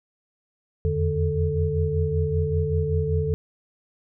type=tone cluster; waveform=sine; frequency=83.2 / 88.4 / 149.5 / 440.1 Hz; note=E2 / F2 / D3 / A4; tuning=+17 / +22 / +31 / 0 cents; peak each=-26 dBFS; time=0.85-3.34 s; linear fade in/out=0 ms; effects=none